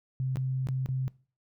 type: tone with dropouts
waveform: sine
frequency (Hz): 130.81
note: C3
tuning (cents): 0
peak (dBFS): -27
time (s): 0.2-1.08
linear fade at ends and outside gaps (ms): 0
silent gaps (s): 0.358-0.37 / 0.671-0.687 / 0.86-0.888
effects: noise-tail reverb RT60 0.4 s tail -22 dB re dry